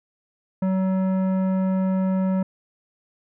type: tone with tanh clipping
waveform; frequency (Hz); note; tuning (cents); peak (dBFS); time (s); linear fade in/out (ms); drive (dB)
triangle; 188.7; F#3; +34; -21; 0.62-2.43; 5; 17
effects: none